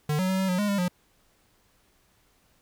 square tone with pitch steps, 149.9 / 185.9 / 189 / 190.3 / 181.3 / 206.5 / 200.7 / 179.1 Hz, D3 / F#3 / F#3 / F#3 / F#3 / G#3 / G3 / F3, +36 / +8 / +37 / +49 / -35 / -10 / +41 / +44 cents, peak -24 dBFS, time 0.09-0.882 s, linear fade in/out 5 ms, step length 99 ms, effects pink hiss -65 dBFS RMS until 2.61 s

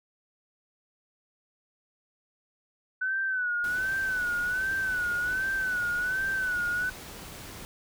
sine tone with vibrato, 1497 Hz, F#6, 20 cents sharp, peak -26 dBFS, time 3.01-6.9 s, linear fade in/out 10 ms, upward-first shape sine, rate 1.3 Hz, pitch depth 80 cents each way
pink noise, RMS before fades -43 dBFS, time 3.64-7.65 s, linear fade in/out 0 ms
effects none

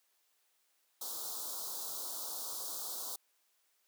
white band-stop noise, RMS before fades -41 dBFS, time 1.01-3.16 s, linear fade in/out 5 ms, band 1300 to 3700 Hz, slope 48 dB/octave, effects white hiss -75 dBFS RMS until 3.87 s + high-pass 400 Hz 12 dB/octave

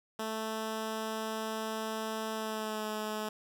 10% pulse tone with pitch glide, 220 to 214.5 Hz, A3 to A3, 0 to -44 cents, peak -26 dBFS, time 0.19-3.29 s, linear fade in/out 5 ms, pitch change -44 cents, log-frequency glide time 2.34-2.86 s, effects none

